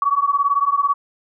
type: beating tone pair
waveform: sine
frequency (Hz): 1122 / 1140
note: C#6 / C#6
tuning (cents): +21 / +48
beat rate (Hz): 18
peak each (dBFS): -18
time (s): 0.02-0.94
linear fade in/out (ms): 2
effects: none